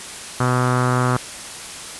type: tone with low-pass filter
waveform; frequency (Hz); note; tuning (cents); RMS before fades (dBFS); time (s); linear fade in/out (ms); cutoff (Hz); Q
sawtooth; 125.1; B2; +23; -18; 0.4-1.17; 5; 1300; 4
effects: white hiss -33 dBFS RMS until 1.99 s + resampled to 24000 Hz